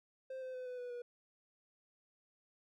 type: tone with pitch steps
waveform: triangle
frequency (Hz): 523.3 / 515.2 / 507.2 / 499.4 / 491.7 / 484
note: C5 / C5 / B4 / B4 / B4 / B4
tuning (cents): 0 / -27 / +46 / +19 / -8 / -35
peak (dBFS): -40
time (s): 0.3-1.02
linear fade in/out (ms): 5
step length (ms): 120
effects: none